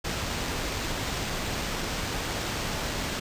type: noise with sample-and-hold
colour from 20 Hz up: pink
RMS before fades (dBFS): -31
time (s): 0.04-3.2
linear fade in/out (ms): 10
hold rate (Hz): 11025
effects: resampled to 32000 Hz